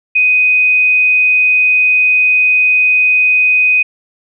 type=tone; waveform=sine; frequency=2500 Hz; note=D#7; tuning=8 cents sharp; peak=-7 dBFS; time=0.15-3.83 s; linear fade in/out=10 ms; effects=none